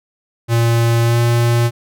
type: tone with pitch glide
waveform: square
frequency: 116.54 to 118.24 Hz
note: A#2 to A#2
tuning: 0 to +25 cents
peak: -12 dBFS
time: 0.48-1.71 s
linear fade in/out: 50 ms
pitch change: +25 cents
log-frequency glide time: 1.03-1.19 s
effects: none